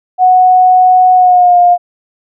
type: tone with pitch glide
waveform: sine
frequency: 737 to 707.8 Hz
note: F#5 to F5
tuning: -7 to +23 cents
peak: -3 dBFS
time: 0.18-1.78 s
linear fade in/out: 50 ms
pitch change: -70 cents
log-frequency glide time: 1.14-1.58 s
effects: none